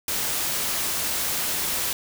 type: noise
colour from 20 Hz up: white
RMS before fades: -26 dBFS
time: 0.08-1.93 s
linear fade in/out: 2 ms
effects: none